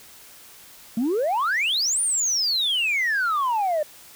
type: exponential two-way sweep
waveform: sine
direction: up then down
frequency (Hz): 214.4 to 9530 to 587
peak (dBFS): -18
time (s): 0.97-3.83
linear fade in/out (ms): 5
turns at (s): 2.01
effects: tanh soft clip ceiling -18 dBFS + white hiss -47 dBFS RMS until 4.15 s